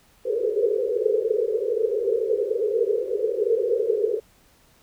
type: band-pass noise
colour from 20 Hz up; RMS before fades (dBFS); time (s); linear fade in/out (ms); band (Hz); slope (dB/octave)
white; -23; 0.25-4.2; 10; 400 to 490; 96
effects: pink hiss -58 dBFS RMS until 4.82 s